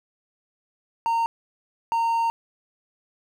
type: tone bursts at uneven times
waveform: triangle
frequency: 920 Hz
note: A#5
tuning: 23 cents flat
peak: -18 dBFS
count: 2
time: 1.06-1.26 / 1.92-2.3 s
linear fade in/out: 0 ms
effects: none